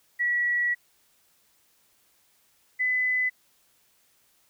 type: tone pair in turn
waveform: sine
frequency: 1934 / 2008 Hz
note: B6 / B6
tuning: -37 / +28 cents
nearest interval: minor second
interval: 65 cents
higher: second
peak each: -22 dBFS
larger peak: neither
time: 0.19-0.75 / 2.79-3.3 s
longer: first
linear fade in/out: 20 ms
effects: white hiss -65 dBFS RMS until 4.49 s